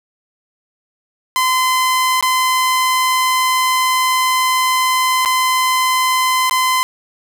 sawtooth tone with dropouts, 1027 Hz, C6, 33 cents flat, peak -9 dBFS, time 1.36-6.83 s, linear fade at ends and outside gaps 0 ms, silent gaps 2.21-2.226 / 5.25-5.258 / 6.496-6.51 s, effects none

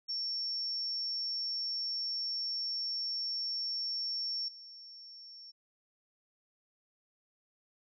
sine tone with level steps, 5460 Hz, F8, 40 cents flat, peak -33 / -48 dBFS, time 0.08-5.52 s, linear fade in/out 20 ms, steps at 4.48 s, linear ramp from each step 5 ms, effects none

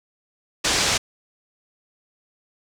white low-pass noise, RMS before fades -21 dBFS, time 0.64-0.98 s, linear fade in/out 10 ms, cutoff 7000 Hz, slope 24 dB/octave, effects none

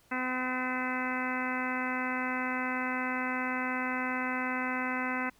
harmonic tone with a mistuned harmonic, 254.7 Hz, C4, 46 cents flat, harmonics 1 / 2 / 3 / 4 / 5 / 6 / 7 / 8 / 9 / 10, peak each -35 / -42 / -40 / -38 / -41 / -37 / -44 / -37 / -49 / -42 dBFS, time 0.11-5.3 s, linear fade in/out 10 ms, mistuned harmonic 10, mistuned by +31 cents, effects pink hiss -64 dBFS RMS until 5.39 s

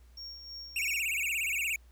triangle tone with tremolo, 5540 Hz, F8, 15 cents flat, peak -39 dBFS, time 0.17-1.01 s, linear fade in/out 5 ms, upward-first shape sine, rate 3.1 Hz, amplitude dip 50%
square tone with vibrato, 2482 Hz, D#7, 5 cents flat, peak -30 dBFS, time 0.76-1.76 s, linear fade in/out 2 ms, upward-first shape sine, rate 17 Hz, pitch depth 210 cents each way
effects added 60 Hz sine -54 dBFS peak until 1.91 s + pink hiss -68 dBFS RMS until 1.91 s

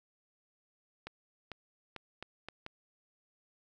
clicks, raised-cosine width 0.3 ms, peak -26 dBFS, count 6, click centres 1.07 / 1.517 / 1.963 / 2.226 / 2.486 / 2.664 s, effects none

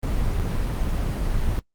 brown noise with dropouts, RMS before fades -23 dBFS, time 0.03-1.59 s, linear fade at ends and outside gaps 0 ms, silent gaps 0.391-0.398 s, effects noise-tail reverb RT60 0.1 s tail -22 dB re dry + Opus 24 kbps

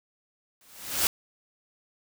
white noise with exponential growth, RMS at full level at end -21 dBFS, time 0.61-1.07 s, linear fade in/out 1 ms, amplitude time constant 100 ms, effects none

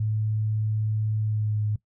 sine tone with pitch glide, 108 to 105.84 Hz, A2 to G#2, -32 to +33 cents, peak -23 dBFS, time 0-1.76 s, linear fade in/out 5 ms, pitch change -35 cents, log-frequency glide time 1.2-1.64 s, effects noise-tail reverb RT60 0.1 s tail -18 dB re dry

